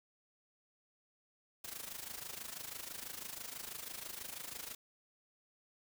white noise with amplitude modulation, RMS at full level -43 dBFS, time 1.64-4.75 s, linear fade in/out 5 ms, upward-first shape sine, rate 26.1 Hz, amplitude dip 75%, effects none

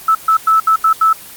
sine tone bursts at uneven times, 1310 Hz, E6, 11 cents flat, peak -7 dBFS, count 6, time 0.08-0.15 / 0.28-0.37 / 0.47-0.6 / 0.67-0.76 / 0.84-0.93 / 1.01-1.13 s, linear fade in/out 5 ms, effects white hiss -34 dBFS RMS until 1.36 s + Opus 24 kbps

